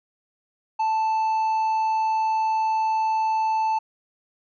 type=tone; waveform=triangle; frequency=880 Hz; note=A5; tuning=in tune; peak=-18 dBFS; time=0.79-3.79 s; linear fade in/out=10 ms; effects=resampled to 16000 Hz